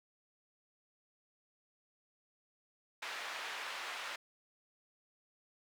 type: band-pass noise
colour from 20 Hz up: white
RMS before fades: -43 dBFS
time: 3.02-4.16 s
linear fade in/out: 5 ms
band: 780 to 2500 Hz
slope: 12 dB/octave
effects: none